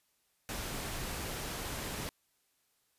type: noise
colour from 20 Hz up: pink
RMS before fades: -39 dBFS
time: 0.49-2.09 s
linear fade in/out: 0 ms
effects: white hiss -75 dBFS RMS until 2.98 s + resampled to 32000 Hz